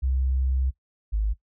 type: tone pair in turn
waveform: sine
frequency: 65.3 / 52.46 Hz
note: C2 / G#1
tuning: -3 / +18 cents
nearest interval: major third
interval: 379 cents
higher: first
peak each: -21 dBFS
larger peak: neither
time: 0.02-0.71 / 1.12-1.34 s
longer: first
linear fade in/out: 20 ms
effects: noise-tail reverb RT60 0.1 s tail -18 dB re dry